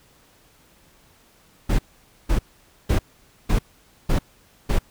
brown noise bursts, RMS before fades -18 dBFS, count 6, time 1.69-4.79 s, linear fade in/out 10 ms, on 100 ms, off 500 ms, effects pink hiss -56 dBFS RMS until 4.9 s

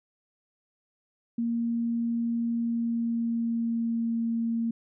sine tone with pitch glide, 233.1 to 230 Hz, A#3 to A#3, 0 to -23 cents, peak -25 dBFS, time 1.38-4.71 s, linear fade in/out 5 ms, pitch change -23 cents, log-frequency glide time 2.54-4.2 s, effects none

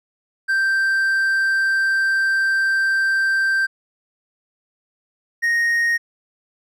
triangle tone pair in turn, 1568 / 1864.7 Hz, G6 / A#6, 0 / 0 cents, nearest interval minor third, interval 300 cents, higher second, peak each -14 dBFS, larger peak neither, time 0.48-3.67 / 5.42-5.98 s, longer first, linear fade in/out 20 ms, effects none

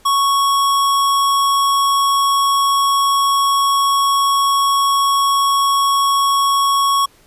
square tone, 1108.7 Hz, C#6, in tune, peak -13 dBFS, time 0.05-7.06 s, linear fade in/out 10 ms, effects pink hiss -51 dBFS RMS until 7.26 s + resampled to 32000 Hz

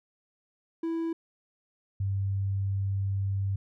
triangle / sine tone pair in turn, 329.6 / 97.99 Hz, E4 / G2, 0 / 0 cents, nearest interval octave + major sixth, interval 2100 cents, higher first, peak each -26 dBFS, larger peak neither, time 0.83-1.13 / 2-3.56 s, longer second, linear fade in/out 5 ms, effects none

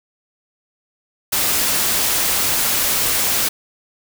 white noise, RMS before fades -18 dBFS, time 1.32-3.49 s, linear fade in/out 10 ms, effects none

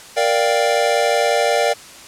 square chord, G minor seventh, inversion first, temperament equal with one note detuned, 467.5 / 587.3 / 698.5 / 784 Hz, Bb4 / D5 / F5 / G5, +5 / 0 / 0 / 0 cents, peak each -21 / -19 / -21 / -23 dBFS, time 0.16-1.74 s, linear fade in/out 20 ms, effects white hiss -39 dBFS RMS until 2.07 s + low-pass 9000 Hz 12 dB/octave

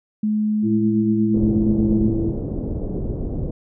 sine tone, 213 Hz, G#3, 44 cents sharp, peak -17 dBFS, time 0.23-2.1 s, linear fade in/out 5 ms
harmonic tone, 110.7 Hz, A2, 11 cents sharp, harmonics 1 / 2 / 3, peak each -26 / -28 / -21 dBFS, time 0.62-2.34 s, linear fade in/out 50 ms
pink low-pass noise, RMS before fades -25 dBFS, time 1.34-3.51 s, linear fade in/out 5 ms, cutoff 470 Hz, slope 24 dB/octave
effects none

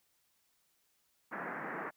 white band-pass noise, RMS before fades -41 dBFS, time 1.31-1.91 s, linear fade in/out 20 ms, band 150 to 1900 Hz, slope 48 dB/octave, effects white hiss -75 dBFS RMS until 1.96 s

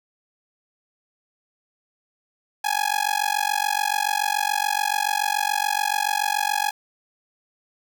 sawtooth tone with amplitude modulation, 833 Hz, G#5, 5 cents sharp, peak -13 dBFS, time 2.64-6.71 s, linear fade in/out 10 ms, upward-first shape sine, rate 47 Hz, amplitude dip 100%, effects 8-bit

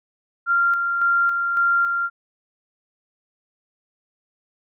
sine tone with tremolo, 1387 Hz, F6, 12 cents flat, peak -15 dBFS, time 0.46-2.1 s, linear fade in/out 50 ms, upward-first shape square, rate 1.8 Hz, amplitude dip 40%, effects none

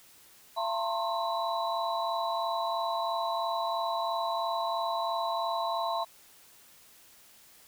sine tone cluster, 675 / 900 / 1032 / 1075 / 3947 Hz, E5 / A5 / C6 / C6 / B7, +41 / +39 / -24 / +47 / -2 cents, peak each -32 / -33 / -40 / -35 / -40 dBFS, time 0.56-6.05 s, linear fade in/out 20 ms, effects white hiss -57 dBFS RMS until 7.67 s

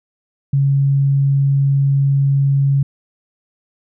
sine tone, 138.59 Hz, C#3, in tune, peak -11 dBFS, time 0.53-2.83 s, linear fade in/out 5 ms, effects none

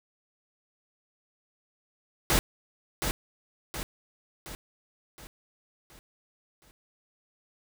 pink noise with echo, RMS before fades -23 dBFS, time 2.3-2.39 s, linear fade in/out 0 ms, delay 720 ms, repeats 6, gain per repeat -6 dB, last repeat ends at 6.71 s, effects none

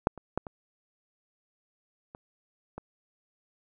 clicks, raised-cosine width 1 ms, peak -7 / -29 / -14 / -25 / -29 / -24 dBFS, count 6, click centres 0.071 / 0.177 / 0.376 / 0.468 / 2.149 / 2.78 s, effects none

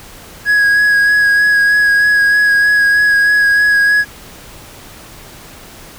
triangle tone with vibrato, 1661.2 Hz, G#6, in tune, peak -6 dBFS, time 0.45-4.05 s, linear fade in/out 50 ms, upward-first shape sine, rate 3.2 Hz, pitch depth 16 cents each way, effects pink hiss -36 dBFS RMS until 5.98 s

